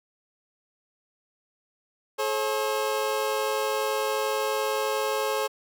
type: tone pair together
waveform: 25% pulse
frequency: 428.8 / 540.3 Hz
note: A4 / C#5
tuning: -45 / -44 cents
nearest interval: major third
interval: 401 cents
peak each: -24 dBFS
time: 2.18-5.48 s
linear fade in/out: 20 ms
effects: none